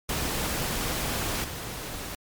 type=noise with level steps; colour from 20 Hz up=pink; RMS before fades=-29 / -36 dBFS; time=0.09-2.15 s; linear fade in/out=2 ms; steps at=1.44 s; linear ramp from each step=2 ms; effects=MP3 96 kbps